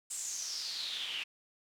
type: noise with band-pass filter sweep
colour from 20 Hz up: pink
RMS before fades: -39 dBFS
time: 0.1-1.24 s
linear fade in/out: 10 ms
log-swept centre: 8100 to 2700 Hz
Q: 6.4
effects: none